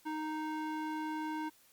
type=tone with band-pass filter; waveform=square; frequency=310.4 Hz; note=D#4; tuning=4 cents flat; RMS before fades=-38 dBFS; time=0.05-1.5 s; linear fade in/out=20 ms; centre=850 Hz; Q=0.93; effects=white hiss -65 dBFS RMS until 1.72 s + Opus 48 kbps